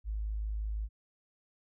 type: tone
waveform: sine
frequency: 52.9 Hz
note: G#1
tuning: 33 cents sharp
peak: -32 dBFS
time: 0.04-0.89 s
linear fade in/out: 50 ms
effects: none